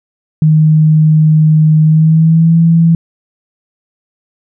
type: tone with pitch glide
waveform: sine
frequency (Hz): 155.56 to 165.76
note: D#3 to E3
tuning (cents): 0 to +10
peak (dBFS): -4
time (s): 0.42-2.95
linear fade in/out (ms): 2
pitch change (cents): +110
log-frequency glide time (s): 1.83-2.57
effects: none